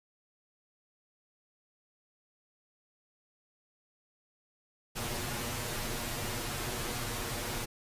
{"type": "noise with comb filter", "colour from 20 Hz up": "pink", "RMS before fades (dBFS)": -36, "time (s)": [4.95, 7.66], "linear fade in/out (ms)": 20, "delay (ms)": 8.4, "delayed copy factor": 0.85, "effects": ["resampled to 32000 Hz"]}